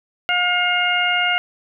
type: harmonic tone with a mistuned harmonic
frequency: 715 Hz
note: F5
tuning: 41 cents sharp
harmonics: 1 / 2 / 3 / 4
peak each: -23 / -21 / -21 / -21 dBFS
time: 0.29-1.38 s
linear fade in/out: 0 ms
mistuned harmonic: 4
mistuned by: -23 cents
effects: none